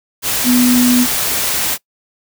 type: tone in noise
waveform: sine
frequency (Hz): 246.9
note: B3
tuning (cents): 0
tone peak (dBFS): -9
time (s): 0.44-1.07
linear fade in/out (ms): 50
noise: white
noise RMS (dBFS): -17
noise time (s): 0.22-1.78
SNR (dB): +5
effects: noise-tail reverb RT60 0.1 s tail -22 dB re dry

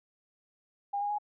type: tone with pitch steps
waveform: sine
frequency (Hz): 807 / 819.7 / 832.6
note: G#5 / G#5 / G#5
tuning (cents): -50 / -23 / +4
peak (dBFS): -29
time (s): 0.93-1.185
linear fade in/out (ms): 10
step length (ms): 85
effects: none

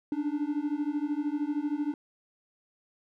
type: beating tone pair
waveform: triangle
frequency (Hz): 288 / 301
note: D4 / D4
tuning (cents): -34 / +43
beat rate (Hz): 13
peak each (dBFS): -29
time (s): 0.12-1.94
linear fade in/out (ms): 2
effects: none

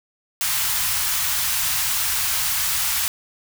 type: band-stop noise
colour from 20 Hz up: white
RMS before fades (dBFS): -22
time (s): 0.41-3.08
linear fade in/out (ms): 0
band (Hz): 140 to 850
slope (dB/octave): 24
effects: none

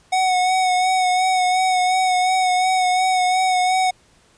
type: tone with vibrato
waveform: square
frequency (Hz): 740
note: F#5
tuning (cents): 0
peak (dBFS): -16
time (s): 0.12-3.91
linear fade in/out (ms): 10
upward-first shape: sine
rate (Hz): 2.8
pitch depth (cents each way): 27
effects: pink hiss -55 dBFS RMS until 4.37 s + resampled to 22050 Hz

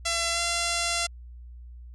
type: tone with pitch glide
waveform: 5% pulse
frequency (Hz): 676 to 685.8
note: E5 to F5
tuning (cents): +43 to -32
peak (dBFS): -13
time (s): 0.05-1.07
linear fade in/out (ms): 10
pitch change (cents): +25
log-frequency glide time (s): 0.32-0.4
effects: added 60 Hz sine -41 dBFS peak until 1.94 s + resampled to 24000 Hz

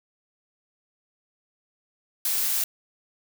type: noise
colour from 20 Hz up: blue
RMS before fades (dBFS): -25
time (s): 2.25-2.64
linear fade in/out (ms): 2
effects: none

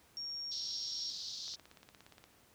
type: tone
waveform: sine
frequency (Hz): 5550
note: F8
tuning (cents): -12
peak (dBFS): -39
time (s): 0.17-1.1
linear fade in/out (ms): 0
type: band-pass noise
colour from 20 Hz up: pink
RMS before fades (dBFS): -44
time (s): 0.51-1.56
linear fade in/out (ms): 10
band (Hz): 3900 to 5600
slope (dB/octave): 48
type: click train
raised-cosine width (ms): 0.2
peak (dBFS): -37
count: 14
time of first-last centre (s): 1.48-2.24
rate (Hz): 17.1
effects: pink hiss -65 dBFS RMS until 2.54 s + high-pass 60 Hz 12 dB/octave

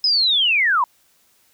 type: linear sweep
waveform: sine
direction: down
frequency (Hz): 5150 to 932.3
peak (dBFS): -14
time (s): 0.04-0.84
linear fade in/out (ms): 2
effects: white hiss -59 dBFS RMS until 1.53 s

